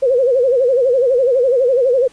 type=tone with vibrato; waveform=sine; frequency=509 Hz; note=C5; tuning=48 cents flat; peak=-10 dBFS; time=0.02-2.08 s; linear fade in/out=10 ms; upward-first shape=sine; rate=12 Hz; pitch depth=130 cents each way; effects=pink hiss -48 dBFS RMS until 2.12 s + resampled to 22050 Hz